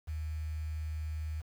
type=tone with quantisation; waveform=sine; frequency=77.78 Hz; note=D#2; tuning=in tune; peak=-34 dBFS; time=0.07-1.42 s; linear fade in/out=20 ms; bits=9; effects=none